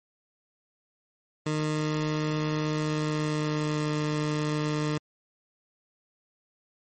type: tone with pitch glide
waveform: 20% pulse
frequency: 153.3 to 151.19 Hz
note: D#3 to D#3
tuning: -25 to -49 cents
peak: -21 dBFS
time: 1.46-4.98 s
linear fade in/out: 5 ms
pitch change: -24 cents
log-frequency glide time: 2.86-3.88 s
effects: MP3 32 kbps